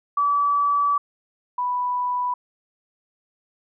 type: tone pair in turn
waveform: sine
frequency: 1150 / 988 Hz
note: D6 / B5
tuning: -37 / 0 cents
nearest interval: minor third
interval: 263 cents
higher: first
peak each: -17 / -21 dBFS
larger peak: first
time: 0.17-0.98 / 1.58-2.34 s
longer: first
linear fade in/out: 5 ms
effects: none

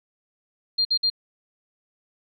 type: tone bursts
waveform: sine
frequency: 4200 Hz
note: C8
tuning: 6 cents sharp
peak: -18 dBFS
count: 3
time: 0.78-1.101 s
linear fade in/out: 10 ms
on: 71 ms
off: 54 ms
effects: none

